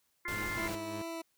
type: harmonic tone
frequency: 349.2 Hz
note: F4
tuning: in tune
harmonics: 1 / 3 / 4 / 5 / 6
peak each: -48 / -44 / -44 / -44 / -37 dBFS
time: 0.25-0.68 s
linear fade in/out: 5 ms
type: noise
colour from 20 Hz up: pink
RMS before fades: -42 dBFS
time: 0.28-0.75 s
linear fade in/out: 0 ms
type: tone with tremolo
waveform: 15% pulse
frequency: 103.83 Hz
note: G#2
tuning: in tune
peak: -35 dBFS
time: 0.31-1.02 s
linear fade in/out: 5 ms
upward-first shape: sine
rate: 3.3 Hz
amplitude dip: 45%
type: tone with vibrato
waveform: 20% pulse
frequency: 329.6 Hz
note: E4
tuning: in tune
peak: -33 dBFS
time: 0.57-1.22 s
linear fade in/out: 10 ms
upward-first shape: sine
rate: 2.5 Hz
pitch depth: 11 cents each way
effects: white hiss -75 dBFS RMS until 1.37 s